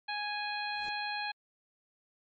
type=harmonic tone; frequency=830.6 Hz; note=G#5; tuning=in tune; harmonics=1 / 2 / 3 / 4 / 5; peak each=-37 / -39 / -40 / -46 / -41 dBFS; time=0.08-1.32 s; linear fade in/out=10 ms
type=noise with exponential growth; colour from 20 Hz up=pink; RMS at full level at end=-48 dBFS; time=0.64-0.89 s; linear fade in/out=1 ms; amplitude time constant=53 ms
effects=MP3 48 kbps